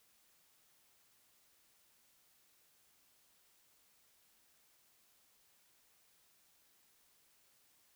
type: silence
effects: white hiss -71 dBFS RMS until 7.95 s